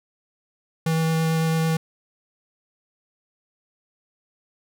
square tone with vibrato, 161.6 Hz, E3, 34 cents flat, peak -20 dBFS, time 0.86-1.77 s, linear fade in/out 5 ms, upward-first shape sine, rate 9 Hz, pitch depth 8 cents each way, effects none

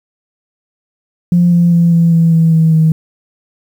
sine tone with pitch steps, 174.61 / 172.31 / 170.03 / 167.79 / 165.57 / 163.39 / 161.23 / 159.1 Hz, F3 / F3 / F3 / E3 / E3 / E3 / E3 / D#3, 0 / -23 / -46 / +31 / +8 / -15 / -38 / +39 cents, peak -5 dBFS, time 1.32-2.92 s, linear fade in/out 2 ms, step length 200 ms, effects tanh soft clip ceiling -1 dBFS + 7-bit

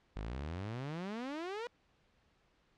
sawtooth exponential sweep, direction up, 48.05 to 494.9 Hz, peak -35 dBFS, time 0.16-1.67 s, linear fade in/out 0 ms, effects pink hiss -72 dBFS RMS until 2.77 s + low-pass 4000 Hz 12 dB/octave

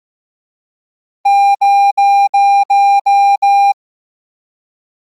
triangle tone bursts, 800 Hz, G5, 35 cents sharp, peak -4 dBFS, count 7, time 1.25-3.722 s, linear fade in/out 10 ms, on 300 ms, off 62 ms, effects Opus 24 kbps

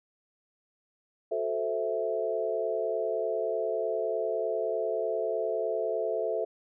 sine chord, F# half-diminished seventh, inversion none, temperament equal, 370 / 440 / 523.3 / 659.3 Hz, F#4 / A4 / C5 / E5, 0 / 0 / 0 / 0 cents, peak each -37 / -31 / -35 / -31 dBFS, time 1.31-6.45 s, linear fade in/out 10 ms, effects none

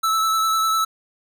square tone with vibrato, 1312 Hz, E6, 9 cents flat, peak -18 dBFS, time 0.03-0.85 s, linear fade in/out 10 ms, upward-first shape triangle, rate 10 Hz, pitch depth 20 cents each way, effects none

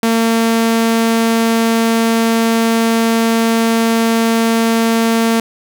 sawtooth tone, 227.6 Hz, A#3, 41 cents flat, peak -7 dBFS, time 0.03-5.4 s, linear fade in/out 2 ms, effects none

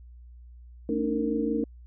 sine tone cluster, 223.9 / 283.2 / 308.7 / 460.6 Hz, A3 / C#4 / D#4 / A#4, +30 / +37 / -14 / -21 cents, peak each -30 dBFS, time 0.89-1.64 s, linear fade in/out 2 ms, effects added 60 Hz sine -45 dBFS peak until 1.86 s

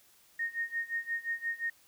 sine tone with tremolo, 1851 Hz, A#6, 13 cents flat, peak -29 dBFS, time 0.39-1.7 s, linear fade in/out 5 ms, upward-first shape sine, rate 5.7 Hz, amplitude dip 90%, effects white hiss -63 dBFS RMS until 1.87 s

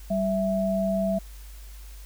sine tone pair together, 193.59 / 659.3 Hz, G3 / E5, -21 / 0 cents, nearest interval octave + major sixth, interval 2121 cents, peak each -25 dBFS, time 0.1-1.19 s, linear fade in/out 10 ms, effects added 50 Hz sine -40 dBFS peak until 2.05 s + white hiss -52 dBFS RMS until 2.05 s

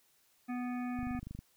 harmonic tone, 246.9 Hz, B3, in tune, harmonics 1 / 3 / 5 / 7 / 9 / 10, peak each -35 / -45 / -49 / -52 / -54 / -55 dBFS, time 0.48-1.2 s, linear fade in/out 20 ms
click train, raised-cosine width 5 ms, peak -31 dBFS, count 11, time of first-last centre 0.99-1.39 s, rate 25 Hz
effects white hiss -70 dBFS RMS until 1.56 s

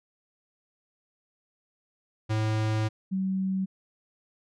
square / sine tone pair in turn, 108.9 / 190.24 Hz, A2 / F#3, -17 / +48 cents, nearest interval minor seventh, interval 965 cents, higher second, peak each -25 dBFS, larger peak neither, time 2.29-2.89 / 3.11-3.66 s, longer first, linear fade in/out 20 ms, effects low-pass 6000 Hz 12 dB/octave

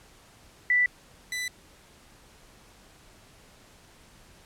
sine / sawtooth tone pair in turn, 1975.5 / 1991.5 Hz, B6 / B6, 0 / +14 cents, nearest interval unison, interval 14 cents, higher second, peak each -19 / -26 dBFS, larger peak first, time 0.7-0.86 / 1.32-1.48 s, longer neither, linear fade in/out 2 ms, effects pink hiss -55 dBFS RMS until 4.45 s + low-pass 11000 Hz 12 dB/octave

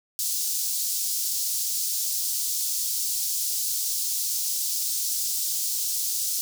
pink high-pass noise, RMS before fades -27 dBFS, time 0.19-6.41 s, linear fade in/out 0 ms, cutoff 5000 Hz, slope 24 dB/octave, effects none

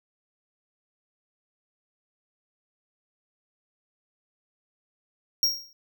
square tone with exponential decay, 5588 Hz, F8, in tune, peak -17 dBFS, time 5.43-5.73 s, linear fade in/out 1 ms, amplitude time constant 64 ms, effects none

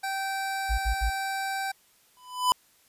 25% pulse tone, 777 Hz, G5, 16 cents flat, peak -25 dBFS, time 0.03-1.72 s, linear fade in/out 10 ms
sine tone bursts, 55.3 Hz, A1, 9 cents sharp, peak -23 dBFS, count 3, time 0.69-1.103 s, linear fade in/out 20 ms, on 95 ms, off 64 ms
square tone with exponential growth, 1000 Hz, B5, 21 cents sharp, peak -17 dBFS, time 2.17-2.52 s, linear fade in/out 0 ms, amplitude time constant 75 ms
effects white hiss -62 dBFS RMS until 2.88 s + resampled to 32000 Hz

